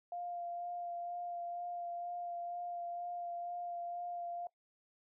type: tone with vibrato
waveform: sine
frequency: 698.5 Hz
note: F5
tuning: in tune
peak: -39 dBFS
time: 0.12-4.47 s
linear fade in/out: 2 ms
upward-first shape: sine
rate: 2.1 Hz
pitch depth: 14 cents each way
effects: noise-tail reverb RT60 0.1 s tail -20 dB re dry